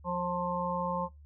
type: harmonic tone with a mistuned harmonic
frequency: 177.8 Hz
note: F3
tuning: 31 cents sharp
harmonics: 1 / 3 / 5 / 6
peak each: -35 / -35 / -35 / -35 dBFS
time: 0.04-1.09 s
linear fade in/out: 50 ms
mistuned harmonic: 6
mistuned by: -17 cents
effects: noise-tail reverb RT60 0.2 s tail -21 dB re dry + added 73 Hz sine -50 dBFS peak until 1.25 s